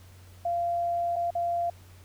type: tone with dropouts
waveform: sine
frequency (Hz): 690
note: F5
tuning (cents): -21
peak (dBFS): -25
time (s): 0.45-1.7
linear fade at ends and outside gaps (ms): 5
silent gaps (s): 1.159-1.163 / 1.306-1.351
effects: added 91 Hz sine -49 dBFS peak until 2.04 s + pink hiss -57 dBFS RMS until 2.04 s